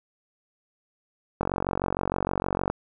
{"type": "click train", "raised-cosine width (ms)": 1, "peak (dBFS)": -11, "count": 61, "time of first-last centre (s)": [1.41, 2.7], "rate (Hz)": 46.5, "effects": []}